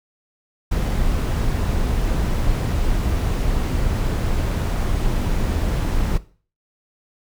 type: noise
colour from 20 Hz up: brown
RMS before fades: -20 dBFS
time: 0.71-6.18 s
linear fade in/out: 10 ms
effects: noise-tail reverb RT60 0.4 s tail -17 dB re dry